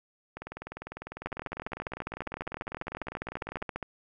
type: two click trains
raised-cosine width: 0.5 ms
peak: -18 / -24 dBFS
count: 39 / 66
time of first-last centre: 1.26-3.828 / 0.37-3.62 s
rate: 14.8 / 20 Hz
effects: none